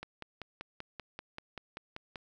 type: click train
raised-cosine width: 0.3 ms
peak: -25 dBFS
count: 12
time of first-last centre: 0.03-2.158 s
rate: 5.17 Hz
effects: none